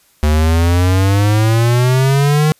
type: exponential sweep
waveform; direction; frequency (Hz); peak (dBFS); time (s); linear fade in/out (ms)
square; up; 74.2 to 155.56; -10; 0.23-2.52; 0
effects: white hiss -53 dBFS RMS until 2.59 s + resampled to 32000 Hz